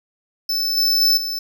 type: tone with level steps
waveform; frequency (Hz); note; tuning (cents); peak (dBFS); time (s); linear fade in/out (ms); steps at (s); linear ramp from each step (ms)
square; 5274; E8; 0; -19 / -15 / -13 / -23; 0.49-1.39; 5; 0.77 / 1.01 / 1.17; 5
effects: none